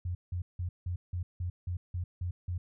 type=tone bursts; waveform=sine; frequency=88.8 Hz; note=F2; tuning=29 cents sharp; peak=-31 dBFS; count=10; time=0.05-2.58 s; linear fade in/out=5 ms; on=100 ms; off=170 ms; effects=none